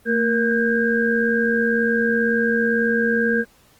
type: tone cluster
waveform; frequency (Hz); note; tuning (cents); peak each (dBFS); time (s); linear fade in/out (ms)
sine; 226.9 / 469.2 / 1534 / 1612; A#3 / A#4 / G6 / G6; -47 / +11 / -38 / +48; -21 / -21 / -29 / -21; 0.05-3.45; 50
effects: pink hiss -55 dBFS RMS until 3.79 s + Opus 24 kbps